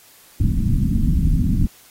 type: low-pass noise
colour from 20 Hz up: pink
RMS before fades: -17 dBFS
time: 0.4-1.67 s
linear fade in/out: 5 ms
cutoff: 260 Hz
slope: 48 dB/octave
effects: white hiss -49 dBFS RMS until 1.9 s + AAC 48 kbps